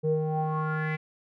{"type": "tone with low-pass filter sweep", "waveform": "square", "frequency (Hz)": 155.56, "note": "D#3", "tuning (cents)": 0, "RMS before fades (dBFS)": -28, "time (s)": [0.03, 0.97], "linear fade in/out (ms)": 20, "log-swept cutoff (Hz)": [410, 2200], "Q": 6, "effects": []}